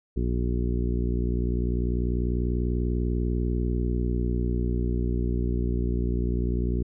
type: harmonic tone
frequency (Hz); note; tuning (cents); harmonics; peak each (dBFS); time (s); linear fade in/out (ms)
60.2; B1; -44; 1 / 2 / 3 / 4 / 5 / 6 / 7; -25 / -31 / -33 / -33 / -38 / -34 / -39; 0.16-6.83; 10
effects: none